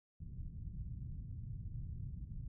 white low-pass noise, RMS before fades -45 dBFS, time 0.2-2.48 s, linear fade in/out 5 ms, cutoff 130 Hz, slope 24 dB/octave, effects none

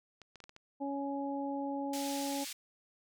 clicks, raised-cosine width 0.2 ms, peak -34 dBFS, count 6, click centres 0.217 / 0.357 / 0.403 / 0.44 / 0.494 / 0.564 s
harmonic tone, 279 Hz, C#4, 11 cents sharp, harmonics 1 / 2 / 3, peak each -36 / -41 / -40 dBFS, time 0.8-2.45 s, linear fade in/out 20 ms
white band-pass noise, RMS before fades -43 dBFS, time 1.93-2.53 s, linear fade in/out 5 ms, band 2300 to 8000 Hz, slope 12 dB/octave
effects none

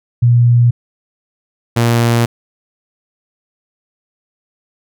sine / sawtooth tone pair in turn, 120 / 117.53 Hz, B2 / A#2, -49 / +15 cents, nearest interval unison, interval 36 cents, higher first, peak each -6 dBFS, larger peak neither, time 0.22-0.71 / 1.76-2.26 s, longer second, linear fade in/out 10 ms, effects none

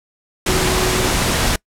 sine tone in noise, 370 Hz, F#4, in tune, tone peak -21 dBFS, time 0.48-1.08 s, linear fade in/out 5 ms, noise pink, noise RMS -17 dBFS, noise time 0.46-1.56 s, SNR -7 dB, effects noise-tail reverb RT60 0.1 s tail -25 dB re dry + low-pass 11000 Hz 12 dB/octave

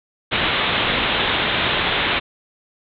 white low-pass noise, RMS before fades -20 dBFS, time 0.31-2.2 s, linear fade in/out 20 ms, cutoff 3800 Hz, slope 96 dB/octave, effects none

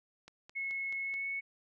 click train, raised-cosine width 0.2 ms, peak -34 dBFS, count 5, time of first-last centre 0.28-1.14 s, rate 4.65 Hz
sine tone with pitch glide, 2184 to 2209 Hz, C#7 to C#7, -26 to -7 cents, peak -34 dBFS, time 0.55-1.41 s, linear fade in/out 20 ms, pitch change +19 cents, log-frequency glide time 1.01-1.26 s
effects none

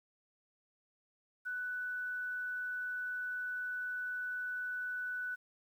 sine tone with quantisation, 1488 Hz, F#6, 9 cents sharp, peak -36 dBFS, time 1.45-5.36 s, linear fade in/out 20 ms, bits 11, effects none

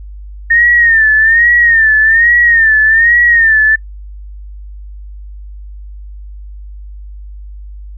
sine tone with vibrato, 1825 Hz, A#6, 37 cents flat, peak -5 dBFS, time 0.5-3.76 s, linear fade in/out 10 ms, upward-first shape sine, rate 1.2 Hz, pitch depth 89 cents each way, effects noise-tail reverb RT60 0.1 s tail -26 dB re dry + added 50 Hz sine -26 dBFS peak until 7.97 s

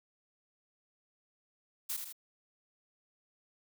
blue noise with echo, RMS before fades -36 dBFS, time 1.89-1.97 s, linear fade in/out 10 ms, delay 79 ms, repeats 2, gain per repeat -5 dB, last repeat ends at 2.128 s, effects none

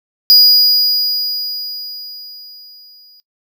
square tone with exponential decay, 4900 Hz, D#8, 27 cents flat, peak -4 dBFS, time 0.3-3.2 s, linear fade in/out 0 ms, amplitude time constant 630 ms, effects noise-tail reverb RT60 0.1 s tail -19 dB re dry

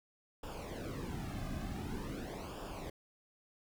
brown noise with flanger, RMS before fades -42 dBFS, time 0.43-2.9 s, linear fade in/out 5 ms, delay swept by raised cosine 0.48 to 2.18 ms, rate 0.46 Hz, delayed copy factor -0.75, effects none

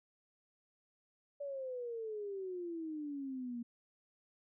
sine exponential sweep, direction down, 577 to 233.1 Hz, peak -39 dBFS, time 1.4-3.63 s, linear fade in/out 10 ms, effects none

